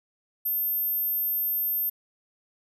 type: tone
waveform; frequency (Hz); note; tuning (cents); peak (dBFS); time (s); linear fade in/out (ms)
sine; 13290; G#9; 0; -24; 0.45-1.9; 10
effects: none